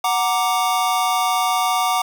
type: chord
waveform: square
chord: Gb augmented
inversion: none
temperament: equal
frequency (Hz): 740 / 932.3 / 1174.7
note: Gb5 / Bb5 / D6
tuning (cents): 0 / 0 / 0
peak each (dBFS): -21 / -24 / -22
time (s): 0.04-2.02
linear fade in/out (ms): 5
effects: none